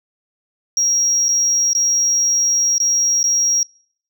sine tone with dropouts, 5640 Hz, F8, 16 cents sharp, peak -12 dBFS, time 0.77-3.63 s, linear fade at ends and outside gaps 1 ms, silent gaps 1.284-1.289 / 1.732-1.75 / 2.781-2.801 / 3.23-3.24 s, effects noise-tail reverb RT60 0.6 s tail -25 dB re dry + tanh soft clip ceiling -10 dBFS

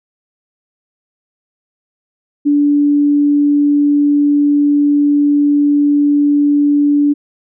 sine tone, 290 Hz, D4, 22 cents flat, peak -8 dBFS, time 2.45-7.14 s, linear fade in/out 20 ms, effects none

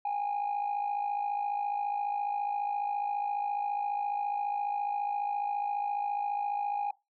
sine tone with amplitude modulation, 818 Hz, G#5, 26 cents flat, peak -24 dBFS, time 0.05-6.91 s, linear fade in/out 5 ms, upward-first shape sine, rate 54.6 Hz, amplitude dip 70%, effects noise-tail reverb RT60 0.2 s tail -21 dB re dry + tanh soft clip ceiling -26 dBFS

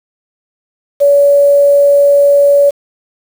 sine tone with quantisation, 568 Hz, C#5, 42 cents sharp, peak -4 dBFS, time 1-2.71 s, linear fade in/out 20 ms, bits 5, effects none

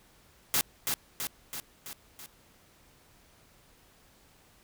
white noise with echo, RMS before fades -26 dBFS, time 0.54-0.61 s, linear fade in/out 0 ms, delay 330 ms, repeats 5, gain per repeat -4 dB, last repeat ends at 2.26 s, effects pink hiss -61 dBFS RMS until 4.63 s

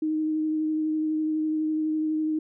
sine tone with vibrato, 311.1 Hz, D#4, in tune, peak -23 dBFS, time 0.02-2.39 s, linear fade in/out 5 ms, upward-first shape triangle, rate 12 Hz, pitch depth 17 cents each way, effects none

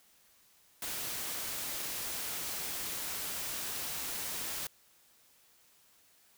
white noise, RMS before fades -38 dBFS, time 0.82-4.67 s, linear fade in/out 2 ms, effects white hiss -65 dBFS RMS until 6.37 s

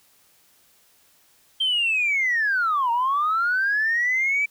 sine linear two-way sweep, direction down then up, 3167 to 917 to 2328 Hz, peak -18 dBFS, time 1.6-4.46 s, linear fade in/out 10 ms, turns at 2.91 s, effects tanh soft clip ceiling -15 dBFS + white hiss -59 dBFS RMS until 4.5 s

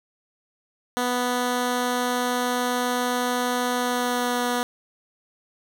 10% pulse tone with pitch glide, 246.9 to 244.3 Hz, B3 to B3, 0 to -19 cents, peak -14 dBFS, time 0.97-4.63 s, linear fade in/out 0 ms, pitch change -19 cents, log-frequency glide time 3.74-4.46 s, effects none

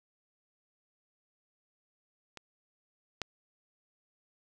clicks, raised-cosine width 0.2 ms, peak -27 / -16 dBFS, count 2, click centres 2.373 / 3.217 s, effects none

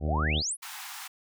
harmonic tone, 76.5 Hz, D#2, 29 cents flat, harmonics 1 / 2 / 3 / 4 / 5 / 6 / 7 / 8 / 9 / 10, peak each -27 / -33 / -37 / -39 / -41 / -43 / -44 / -45 / -46 / -47 dBFS, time 0-0.43 s, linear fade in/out 50 ms
sine exponential sweep, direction up, 493.9 to 11430 Hz, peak -28 dBFS, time 0.06-0.57 s, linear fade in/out 50 ms
pink high-pass noise, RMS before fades -41 dBFS, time 0.62-1.08 s, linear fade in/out 10 ms, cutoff 770 Hz, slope 96 dB/octave
effects none

